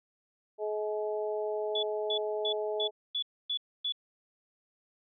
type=harmonic tone; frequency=212.3 Hz; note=G#3; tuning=38 cents sharp; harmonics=2 / 3 / 4; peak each=-32 / -35 / -41 dBFS; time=0.58-2.91 s; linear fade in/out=50 ms
type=tone bursts; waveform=sine; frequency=3430 Hz; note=A7; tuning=45 cents flat; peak=-29 dBFS; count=7; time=1.75-3.923 s; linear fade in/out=5 ms; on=79 ms; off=270 ms
effects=none